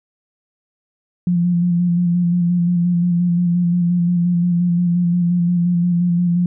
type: tone with vibrato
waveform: sine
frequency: 174.61 Hz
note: F3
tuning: in tune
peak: -13 dBFS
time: 1.27-6.46 s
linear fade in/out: 2 ms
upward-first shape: square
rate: 5.7 Hz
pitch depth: 24 cents each way
effects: none